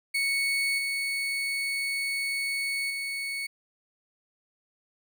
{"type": "tone with level steps", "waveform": "35% pulse", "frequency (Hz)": 2217, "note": "C#7", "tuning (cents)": 0, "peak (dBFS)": [-23, -26, -29], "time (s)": [0.14, 3.47], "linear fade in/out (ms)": 10, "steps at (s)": [0.78, 2.9], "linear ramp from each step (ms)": 5, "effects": []}